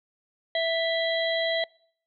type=harmonic tone with a mistuned harmonic; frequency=659.3 Hz; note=E5; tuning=in tune; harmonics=1 / 3 / 5 / 6; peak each=-25 / -30 / -32 / -33 dBFS; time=0.55-1.64 s; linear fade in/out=2 ms; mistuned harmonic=5; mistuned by=-22 cents; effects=noise-tail reverb RT60 0.6 s tail -25 dB re dry